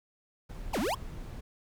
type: noise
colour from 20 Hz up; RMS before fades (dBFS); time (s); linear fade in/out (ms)
brown; -41; 0.49-1.41; 10
type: exponential two-way sweep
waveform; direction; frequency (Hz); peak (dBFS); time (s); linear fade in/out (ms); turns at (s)
square; down then up; 1155 to 185 to 1155; -29; 0.73-0.95; 10; 0.79
effects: none